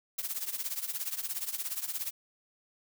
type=noise with tremolo; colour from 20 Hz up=blue; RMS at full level=-32 dBFS; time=0.18-2.11 s; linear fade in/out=5 ms; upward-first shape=triangle; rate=17 Hz; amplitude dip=90%; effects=none